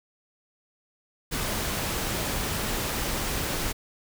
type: noise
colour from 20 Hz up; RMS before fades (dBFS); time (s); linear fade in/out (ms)
pink; -29; 1.31-3.73; 20
effects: none